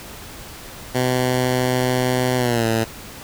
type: tone with pitch glide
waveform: 10% pulse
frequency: 126.6 to 112.79 Hz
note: B2 to A2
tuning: +43 to +43 cents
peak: -9 dBFS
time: 0.94-2.85 s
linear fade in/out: 20 ms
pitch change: -200 cents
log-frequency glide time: 2.37-2.67 s
effects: pink hiss -37 dBFS RMS until 3.23 s